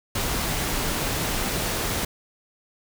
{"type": "noise", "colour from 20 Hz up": "pink", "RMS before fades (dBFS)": -26, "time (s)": [0.15, 2.05], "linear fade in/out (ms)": 5, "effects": []}